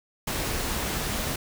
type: noise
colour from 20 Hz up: pink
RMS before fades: -29 dBFS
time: 0.27-1.36 s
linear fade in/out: 5 ms
effects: none